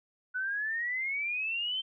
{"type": "exponential sweep", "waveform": "sine", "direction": "up", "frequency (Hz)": [1480, 3136], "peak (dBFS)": -30, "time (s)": [0.34, 1.82], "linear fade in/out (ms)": 20, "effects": []}